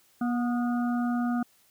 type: harmonic tone with a mistuned harmonic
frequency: 241.1 Hz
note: B3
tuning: 41 cents flat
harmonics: 1 / 3 / 5 / 6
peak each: -25 / -35 / -39 / -41 dBFS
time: 0.21-1.43 s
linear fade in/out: 5 ms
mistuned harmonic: 5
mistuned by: +41 cents
effects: white hiss -63 dBFS RMS until 1.7 s